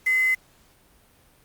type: tone with quantisation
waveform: sine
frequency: 2042 Hz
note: C7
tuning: 43 cents flat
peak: -18 dBFS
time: 0.06-0.35 s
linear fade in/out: 10 ms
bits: 6
effects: pink hiss -58 dBFS RMS until 1.44 s + Opus 48 kbps